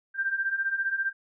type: beating tone pair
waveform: sine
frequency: 1568 / 1583 Hz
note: G6 / G6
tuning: 0 / +17 cents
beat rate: 15 Hz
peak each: -31 / -27 dBFS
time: 0.14-1.13 s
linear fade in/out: 50 ms
effects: none